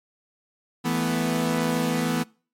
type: chord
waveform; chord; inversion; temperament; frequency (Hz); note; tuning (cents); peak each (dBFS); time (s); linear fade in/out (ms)
sawtooth; E suspended fourth; none; equal; 164.81 / 220 / 246.9; E3 / A3 / B3; 0 / 0 / 0; -23 / -25 / -21; 0.84-2.24; 20
effects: noise-tail reverb RT60 0.4 s tail -25 dB re dry + MP3 64 kbps